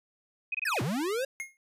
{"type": "tone bursts", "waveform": "sine", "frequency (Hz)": 2516, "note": "D#7", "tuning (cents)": 19, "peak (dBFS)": -28, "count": 6, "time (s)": [0.52, 0.791], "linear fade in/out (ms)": 5, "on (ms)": 26, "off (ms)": 23}
{"type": "linear two-way sweep", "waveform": "square", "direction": "down then up", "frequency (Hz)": [1864.7, 106.6, 552], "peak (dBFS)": -29, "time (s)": [0.65, 1.25], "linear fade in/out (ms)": 5, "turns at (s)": 0.82}
{"type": "tone with exponential decay", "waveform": "square", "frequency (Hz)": 2147, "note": "C7", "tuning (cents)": 44, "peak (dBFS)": -31, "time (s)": [1.4, 1.57], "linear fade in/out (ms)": 0, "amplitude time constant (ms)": 35}
{"effects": ["resampled to 32000 Hz"]}